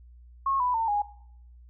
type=tone with pitch steps; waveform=sine; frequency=1088 / 992 / 904.4 / 824.5 Hz; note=C#6 / B5 / A5 / G#5; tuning=-33 / +7 / +47 / -13 cents; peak=-23 dBFS; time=0.46-1.02 s; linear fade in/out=5 ms; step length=140 ms; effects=noise-tail reverb RT60 0.7 s tail -19 dB re dry + added 60 Hz sine -48 dBFS peak until 1.69 s